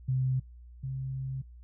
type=tone pair in turn; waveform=sine; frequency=130 / 132.65 Hz; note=C3 / C3; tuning=-11 / +24 cents; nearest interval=unison; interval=35 cents; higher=second; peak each=-25 / -32 dBFS; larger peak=first; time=0.08-0.4 / 0.83-1.42 s; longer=second; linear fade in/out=10 ms; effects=noise-tail reverb RT60 0.2 s tail -26 dB re dry + added 60 Hz sine -47 dBFS peak until 1.63 s